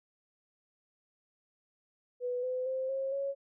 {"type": "tone with pitch steps", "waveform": "sine", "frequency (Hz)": [493.9, 508.1, 522.7, 537.7, 553.1], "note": ["B4", "B4", "C5", "C5", "C#5"], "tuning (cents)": [0, 49, -2, 47, -4], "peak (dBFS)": -31, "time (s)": [2.2, 3.35], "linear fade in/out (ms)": 50, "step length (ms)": 230, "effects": []}